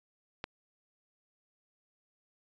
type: click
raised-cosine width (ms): 0.3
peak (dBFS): -20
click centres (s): 0.441
effects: resampled to 16000 Hz